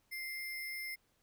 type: tone with sample-and-hold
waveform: sine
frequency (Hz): 2097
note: C7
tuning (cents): +3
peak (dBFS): -39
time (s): 0.11-0.96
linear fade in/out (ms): 20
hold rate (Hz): 7350
effects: pink hiss -75 dBFS RMS until 1.22 s